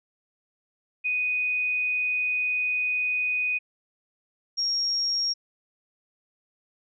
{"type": "tone pair in turn", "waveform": "sine", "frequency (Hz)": [2489, 5576], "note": ["D#7", "F8"], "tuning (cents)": [0, -4], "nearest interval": "octave + major second", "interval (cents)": 1396, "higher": "second", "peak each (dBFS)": -23, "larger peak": "neither", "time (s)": [[1.04, 3.59], [4.57, 5.34]], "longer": "first", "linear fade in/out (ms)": 20, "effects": []}